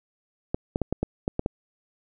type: clicks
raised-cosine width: 2 ms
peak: -11 dBFS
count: 8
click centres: 0.545 / 0.759 / 0.817 / 0.926 / 1.03 / 1.279 / 1.394 / 1.461 s
effects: none